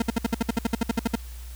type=tone bursts; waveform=40% pulse; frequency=229.2 Hz; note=A#3; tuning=29 cents flat; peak=-19 dBFS; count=15; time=0-1.156 s; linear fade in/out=5 ms; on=22 ms; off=59 ms; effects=added 60 Hz sine -36 dBFS peak until 1.55 s + white hiss -49 dBFS RMS until 1.55 s